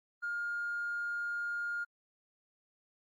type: tone with tanh clipping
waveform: triangle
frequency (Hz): 1415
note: F6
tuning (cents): +22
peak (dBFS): -33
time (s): 0.22-1.85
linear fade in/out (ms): 20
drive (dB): 1
effects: AAC 48 kbps